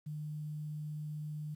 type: tone with quantisation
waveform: sine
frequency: 151.3 Hz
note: D#3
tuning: 48 cents flat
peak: -38 dBFS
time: 0.06-1.55 s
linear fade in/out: 10 ms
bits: 11
effects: none